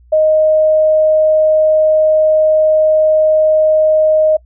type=tone; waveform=sine; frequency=622.3 Hz; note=D#5; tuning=in tune; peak=-7 dBFS; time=0.12-4.37 s; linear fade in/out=10 ms; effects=noise-tail reverb RT60 0.1 s tail -24 dB re dry + added 60 Hz sine -42 dBFS peak until 4.45 s